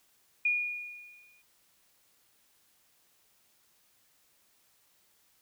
sine tone with exponential decay, 2440 Hz, D#7, 34 cents flat, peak -23 dBFS, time 0.45-1.42 s, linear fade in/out 5 ms, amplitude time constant 210 ms, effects white hiss -68 dBFS RMS until 5.41 s

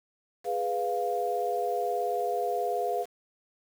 sine chord, F diminished, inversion first, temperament equal, 415.3 / 493.9 / 698.5 Hz, Ab4 / Cb5 / F5, 0 / 0 / 0 cents, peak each -32 / -32 / -29 dBFS, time 0.44-3.06 s, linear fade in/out 50 ms, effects 8-bit

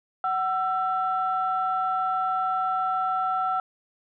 sine tone pair together, 750 / 1336.3 Hz, F#5 / E6, +23 / +23 cents, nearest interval minor seventh, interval 1000 cents, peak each -25 dBFS, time 0.24-3.6 s, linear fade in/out 2 ms, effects tanh soft clip ceiling -15 dBFS

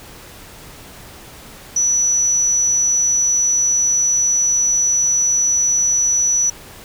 sine tone, 5920 Hz, F#8, in tune, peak -13 dBFS, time 1.76-6.5 s, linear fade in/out 5 ms, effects pink hiss -39 dBFS RMS until 6.84 s

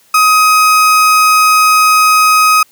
35% pulse tone, 1260 Hz, D#6, 21 cents sharp, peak -4 dBFS, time 0.14-2.63 s, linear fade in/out 5 ms, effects white hiss -49 dBFS RMS until 2.71 s + high-pass 80 Hz 12 dB/octave

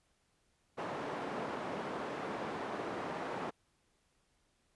white band-pass noise, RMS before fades -40 dBFS, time 0.77-3.51 s, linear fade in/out 20 ms, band 180 to 890 Hz, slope 12 dB/octave, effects pink hiss -75 dBFS RMS until 4.75 s + resampled to 24000 Hz

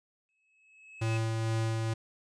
triangle tone with exponential growth, 2583 Hz, E7, 36 cents flat, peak -36 dBFS, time 0.29-1.17 s, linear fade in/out 0 ms, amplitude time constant 190 ms
square tone with tremolo, 112.5 Hz, A2, 39 cents sharp, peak -28 dBFS, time 1.01-1.94 s, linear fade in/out 10 ms, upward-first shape sine, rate 2.2 Hz, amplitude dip 25%
effects resampled to 22050 Hz

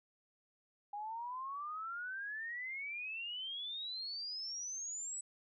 sine exponential sweep, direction up, 810 to 7980 Hz, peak -40 dBFS, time 0.93-5.21 s, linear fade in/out 5 ms, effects none

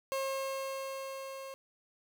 30% pulse tone with level ramp, 538 Hz, C5, 48 cents sharp, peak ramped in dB -29 to -40 dBFS, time 0.12-1.54 s, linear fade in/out 0 ms, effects none

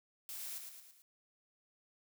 blue noise with echo, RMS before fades -45 dBFS, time 0.29-0.58 s, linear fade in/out 0 ms, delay 110 ms, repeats 4, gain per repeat -5 dB, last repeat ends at 1.02 s, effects none

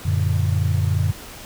sine chord, Gb augmented, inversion none, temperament equal with one note detuned, 92.5 / 115.4 / 146.83 Hz, Gb2 / Bb2 / D3, 0 / -17 / 0 cents, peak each -19 / -23 / -23 dBFS, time 0.05-1.12 s, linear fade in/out 10 ms, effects pink hiss -38 dBFS RMS until 1.45 s

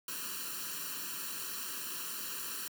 white noise with comb filter, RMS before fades -40 dBFS, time 0.08-2.68 s, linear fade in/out 2 ms, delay 0.7 ms, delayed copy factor +1, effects high-pass 200 Hz 12 dB/octave

